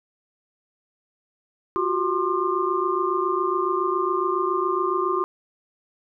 sine tone cluster, 353.9 / 381.1 / 1056 / 1202 Hz, F4 / G4 / C6 / D6, +23 / -49 / +16 / +40 cents, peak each -26 dBFS, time 1.76-5.24 s, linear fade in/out 0 ms, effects none

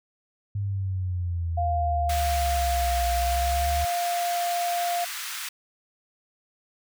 sine exponential two-way sweep, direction down then up, 102 to 60 to 72.8 Hz, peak -25 dBFS, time 0.55-3.85 s, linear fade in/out 5 ms, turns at 3.09 s
sine tone, 698.5 Hz, F5, in tune, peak -24 dBFS, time 1.57-5.05 s, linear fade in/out 10 ms
pink high-pass noise, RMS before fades -34 dBFS, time 2.09-5.49 s, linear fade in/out 5 ms, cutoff 1300 Hz, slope 24 dB/octave
effects none

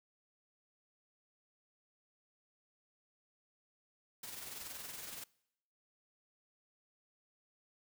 white noise with amplitude modulation, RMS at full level -45 dBFS, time 4.23-5.24 s, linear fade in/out 5 ms, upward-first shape sine, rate 21.3 Hz, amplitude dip 45%, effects noise-tail reverb RT60 0.8 s tail -24 dB re dry

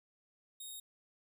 10% pulse tone, 3729 Hz, A#7, in tune, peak -37 dBFS, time 0.6-0.8 s, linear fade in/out 5 ms, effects none

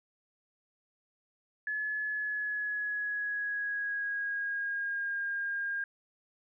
sine tone with pitch glide, 1709 to 1614 Hz, G#6 to G#6, +49 to -50 cents, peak -31 dBFS, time 1.67-5.84 s, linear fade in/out 2 ms, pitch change -99 cents, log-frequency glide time 2.04-5.2 s, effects none

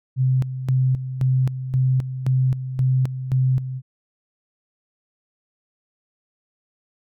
sine tone with tremolo, 129.8 Hz, C3, 13 cents flat, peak -15 dBFS, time 0.16-3.82 s, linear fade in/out 50 ms, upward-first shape square, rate 1.9 Hz, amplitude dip 70%, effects none

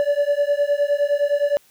triangle beating tone pair, 572 / 581.7 Hz, D5 / D5, -46 / -17 cents, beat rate 9.7 Hz, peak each -18 dBFS, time 0-1.57 s, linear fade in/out 0 ms, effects white hiss -56 dBFS RMS until 1.7 s

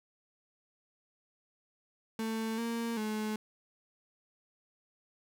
35% pulse tone with pitch steps, 222.8 / 231.7 / 214.8 Hz, A3 / A#3 / A3, +22 / -10 / -41 cents, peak -31 dBFS, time 2.19-3.36 s, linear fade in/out 2 ms, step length 390 ms, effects none

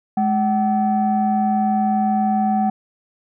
sine tone pair together, 210.9 / 758.8 Hz, G#3 / F#5, +27 / +43 cents, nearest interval octave + minor seventh, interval 2216 cents, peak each -17 dBFS, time 0.17-2.7 s, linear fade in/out 5 ms, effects tanh soft clip ceiling -10 dBFS

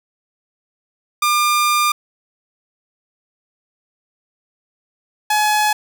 sawtooth tone pair in turn, 1200 / 846.9 Hz, D6 / G#5, +37 / +34 cents, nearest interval tritone, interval 603 cents, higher first, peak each -10 dBFS, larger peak neither, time 1.22-1.92 / 5.3-5.73 s, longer first, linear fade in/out 5 ms, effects none

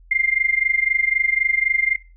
sine tone with amplitude modulation, 2100 Hz, C7, 6 cents sharp, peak -13 dBFS, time 0.11-1.96 s, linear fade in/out 5 ms, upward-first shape sine, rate 23.9 Hz, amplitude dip 85%, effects noise-tail reverb RT60 0.3 s tail -19 dB re dry + added 42 Hz sine -45 dBFS peak until 2.16 s

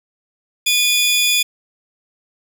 sawtooth tone pair together, 2452 / 3441 Hz, D#7 / A7, -26 / -39 cents, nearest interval tritone, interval 587 cents, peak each -13 dBFS, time 0.66-1.43 s, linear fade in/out 10 ms, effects none

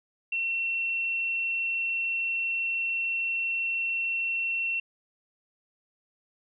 sine tone, 2713 Hz, E7, 49 cents sharp, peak -26 dBFS, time 0.32-4.8 s, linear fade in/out 5 ms, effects none

